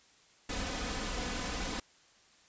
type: noise with comb filter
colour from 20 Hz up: pink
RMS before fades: -36 dBFS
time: 0.49-1.8 s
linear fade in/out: 5 ms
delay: 4 ms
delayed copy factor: +0.6
effects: white hiss -63 dBFS RMS until 2.48 s + resampled to 16000 Hz